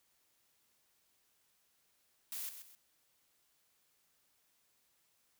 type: noise with echo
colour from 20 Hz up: blue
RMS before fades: -42 dBFS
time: 2.32-2.49 s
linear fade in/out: 0 ms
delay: 130 ms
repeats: 2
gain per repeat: -9 dB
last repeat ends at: 2.75 s
effects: white hiss -75 dBFS RMS until 5.39 s